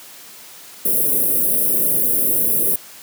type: band-stop noise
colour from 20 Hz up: white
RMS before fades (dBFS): -17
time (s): 0.85-2.76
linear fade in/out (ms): 5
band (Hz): 570 to 9800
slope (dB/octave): 48
effects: white hiss -40 dBFS RMS until 3.02 s + high-pass 150 Hz 12 dB/octave